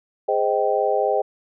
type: chord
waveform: sine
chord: Ab major seventh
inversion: none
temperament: just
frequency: 415.3 / 519.1 / 623 / 778.7 Hz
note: Ab4 / C5 / Eb5 / G5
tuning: 0 / -14 / +2 / -12 cents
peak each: -23 dBFS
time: 0.28-1.22 s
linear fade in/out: 10 ms
effects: none